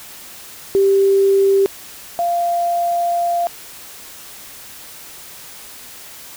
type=tone pair in turn; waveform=sine; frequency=392 / 692.4 Hz; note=G4 / F5; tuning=0 / -15 cents; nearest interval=minor seventh; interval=985 cents; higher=second; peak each=-10 / -15 dBFS; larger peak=first; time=0.75-1.66 / 2.19-3.47 s; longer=second; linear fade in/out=0 ms; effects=white hiss -37 dBFS RMS until 6.36 s